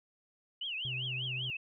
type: tone with vibrato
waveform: sine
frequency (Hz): 2880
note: F#7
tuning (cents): -47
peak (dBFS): -35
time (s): 0.61-1.57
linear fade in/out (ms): 5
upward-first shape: triangle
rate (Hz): 5.1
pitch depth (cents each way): 260
type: tone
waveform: triangle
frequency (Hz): 127.5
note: C3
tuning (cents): -44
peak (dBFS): -37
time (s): 0.85-1.5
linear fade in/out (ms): 0
effects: none